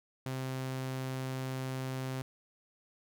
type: tone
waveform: sawtooth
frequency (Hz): 130.9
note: C3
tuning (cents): +1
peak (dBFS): -31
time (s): 0.26-2.22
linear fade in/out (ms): 2
effects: none